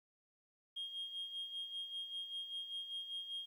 sine tone with tremolo, 3241 Hz, G#7, 43 cents flat, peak -38 dBFS, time 0.76-3.46 s, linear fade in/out 10 ms, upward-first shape sine, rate 5.1 Hz, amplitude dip 65%, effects tanh soft clip ceiling -37 dBFS + 12-bit

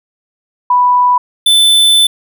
sine / square tone pair in turn, 987.8 / 3520 Hz, B5 / A7, 0 / 0 cents, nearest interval octave + minor seventh, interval 2200 cents, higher second, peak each -6 dBFS, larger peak neither, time 0.7-1.18 / 1.46-2.07 s, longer second, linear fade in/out 5 ms, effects none

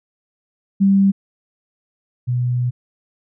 sine tone pair in turn, 196 / 123.47 Hz, G3 / B2, 0 / 0 cents, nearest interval minor sixth, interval 800 cents, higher first, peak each -10 / -16 dBFS, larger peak first, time 0.8-1.12 / 2.27-2.71 s, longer second, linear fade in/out 20 ms, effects none

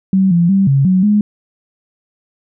sine tone with pitch steps, 191.1 / 171.4 / 194.8 / 137.3 / 185.9 / 208.6 Hz, G3 / F3 / G3 / C#3 / F#3 / G#3, -44 / -32 / -11 / -16 / +8 / +8 cents, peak -8 dBFS, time 0.13-1.21 s, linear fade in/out 2 ms, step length 180 ms, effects none

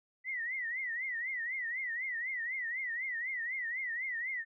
sine tone with vibrato, 1966 Hz, B6, 8 cents flat, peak -34 dBFS, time 0.24-4.45 s, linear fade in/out 50 ms, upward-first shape triangle, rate 4 Hz, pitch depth 170 cents each way, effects none

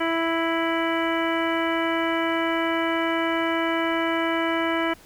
harmonic tone, 330 Hz, E4, 2 cents sharp, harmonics 1 / 2 / 3 / 4 / 5 / 6 / 7 / 9, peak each -25 / -28 / -30 / -31 / -32 / -33 / -33 / -35 dBFS, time 0-4.94 s, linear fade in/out 10 ms, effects pink hiss -51 dBFS RMS until 5.05 s

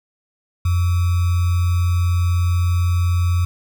sine tone with sample-and-hold, 88 Hz, F2, 14 cents sharp, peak -14 dBFS, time 0.65-3.45 s, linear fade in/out 5 ms, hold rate 1225 Hz, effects none

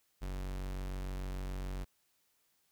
45% pulse tone, 46.83 Hz, F#1, 22 cents sharp, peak -37 dBFS, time 0.21-1.85 s, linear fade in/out 20 ms, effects white hiss -75 dBFS RMS until 2.71 s

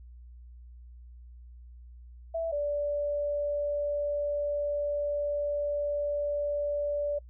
sine tone pair in turn, 659.3 / 581.6 Hz, E5 / D5, 0 / -17 cents, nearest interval major second, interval 217 cents, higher first, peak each -28 / -27 dBFS, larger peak second, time 2.34-2.52 / 2.52-7.19 s, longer second, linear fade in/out 10 ms, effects noise-tail reverb RT60 0.1 s tail -24 dB re dry + added 60 Hz sine -46 dBFS peak until 7.29 s

